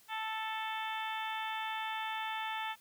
harmonic tone, 440 Hz, A4, in tune, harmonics 2 / 3 / 4 / 5 / 6 / 7 / 8, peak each -38 / -44 / -43 / -46 / -46 / -48 / -47 dBFS, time 0.08-2.76 s, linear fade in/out 50 ms, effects white hiss -63 dBFS RMS until 2.8 s

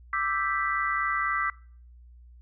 sine chord, E minor seventh, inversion third, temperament equal, 1174.7 / 1318.5 / 1568 / 1975.5 Hz, D6 / E6 / G6 / B6, 0 / 0 / 0 / 0 cents, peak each -29 / -31 / -33 / -30 dBFS, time 0.13-1.5 s, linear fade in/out 2 ms, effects noise-tail reverb RT60 0.5 s tail -24 dB re dry + added 60 Hz sine -48 dBFS peak until 2.41 s

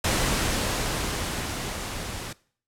pink noise with level ramp, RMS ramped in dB -23 to -35 dBFS, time 0.04-2.33 s, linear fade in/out 5 ms, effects noise-tail reverb RT60 0.5 s tail -21 dB re dry + low-pass 11000 Hz 12 dB/octave

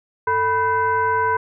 sine tone with frequency modulation, 987 Hz, B5, 1 cent flat, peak -16 dBFS, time 0.27-1.37 s, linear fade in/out 5 ms, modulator 542 Hz, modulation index 0.91, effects none

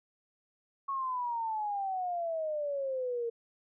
sine exponential sweep, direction down, 1108.7 to 460 Hz, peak -31 dBFS, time 0.88-3.3 s, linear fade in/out 10 ms, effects none

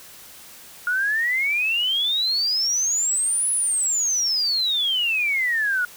sine exponential two-way sweep, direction up then down, 1425 to 10410 to 1425 Hz, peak -19 dBFS, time 0.87-5.85 s, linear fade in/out 2 ms, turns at 3.51 s, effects white hiss -44 dBFS RMS until 5.96 s

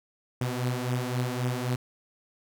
sawtooth beating tone pair, 123.47 / 127.27 Hz, B2 / C3, 0 / -48 cents, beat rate 3.8 Hz, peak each -25 / -28 dBFS, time 0.41-1.76 s, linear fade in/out 5 ms, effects none

